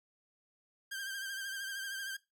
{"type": "tone with vibrato", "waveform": "sawtooth", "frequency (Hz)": 1583, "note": "G6", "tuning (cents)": 17, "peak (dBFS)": -35, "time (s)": [0.91, 2.17], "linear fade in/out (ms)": 10, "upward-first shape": "triangle", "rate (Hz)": 13, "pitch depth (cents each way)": 54, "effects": ["noise-tail reverb RT60 0.2 s tail -18 dB re dry"]}